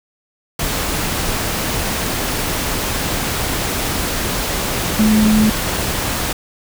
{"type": "tone in noise", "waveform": "sine", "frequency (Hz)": 215.5, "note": "A3", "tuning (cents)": -36, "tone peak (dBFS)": -10, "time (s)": [4.99, 5.5], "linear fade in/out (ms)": 5, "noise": "pink", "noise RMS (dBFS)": -20, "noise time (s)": [0.59, 6.33], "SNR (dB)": 7, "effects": []}